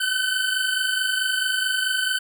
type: tone pair together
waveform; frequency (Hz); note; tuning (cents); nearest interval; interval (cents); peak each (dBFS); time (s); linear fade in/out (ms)
25% pulse; 1507 / 1531.6; F#6 / G6; +31 / -41; unison; 28; -21 / -20; 0-2.19; 10
effects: none